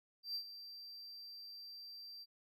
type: tone with ADSR envelope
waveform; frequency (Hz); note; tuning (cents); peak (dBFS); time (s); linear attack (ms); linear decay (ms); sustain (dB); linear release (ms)
triangle; 4699; D8; 0; -36; 0.23-2.26; 120; 83; -12; 39
effects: none